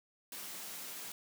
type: high-pass noise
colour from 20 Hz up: white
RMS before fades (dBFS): -45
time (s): 0.32-1.12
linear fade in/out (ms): 2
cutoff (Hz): 130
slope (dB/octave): 96
effects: none